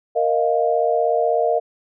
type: chord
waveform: sine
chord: Bb suspended fourth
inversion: none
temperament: equal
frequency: 466.2 / 622.3 / 698.5 Hz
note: Bb4 / Eb5 / F5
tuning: 0 / 0 / 0 cents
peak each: -20 dBFS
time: 0.15-1.6 s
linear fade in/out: 20 ms
effects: none